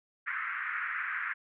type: band-pass noise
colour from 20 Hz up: pink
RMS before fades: -35 dBFS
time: 0.26-1.34 s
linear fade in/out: 20 ms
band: 1300 to 2100 Hz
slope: 48 dB/octave
effects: none